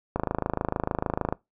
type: click train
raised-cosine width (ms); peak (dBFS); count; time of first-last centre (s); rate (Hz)
1; -11; 32; 0.16-1.325; 26.6
effects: noise-tail reverb RT60 0.2 s tail -22 dB re dry